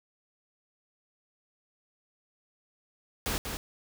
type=noise with echo; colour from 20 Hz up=pink; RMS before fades=-31 dBFS; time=3.26-3.38 s; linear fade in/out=0 ms; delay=190 ms; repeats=1; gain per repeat=-5 dB; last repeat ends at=3.57 s; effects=none